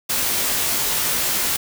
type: noise with comb filter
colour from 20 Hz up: white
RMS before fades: -21 dBFS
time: 0.09-1.57 s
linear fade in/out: 10 ms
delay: 18 ms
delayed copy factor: -0.75
effects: none